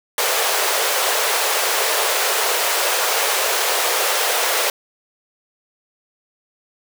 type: high-pass noise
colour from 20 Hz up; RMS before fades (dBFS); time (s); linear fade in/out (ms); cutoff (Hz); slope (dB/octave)
pink; -19; 0.18-4.7; 2; 420; 48
effects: none